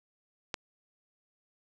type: click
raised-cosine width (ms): 0.2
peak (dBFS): -15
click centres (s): 0.542
effects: none